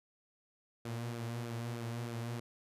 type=tone with flanger; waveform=sawtooth; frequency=117.6 Hz; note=A#2; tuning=16 cents sharp; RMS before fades=-40 dBFS; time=0.85-2.4 s; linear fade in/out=5 ms; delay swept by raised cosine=0.99 to 6.29 ms; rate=3.2 Hz; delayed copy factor=-0.5; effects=resampled to 32000 Hz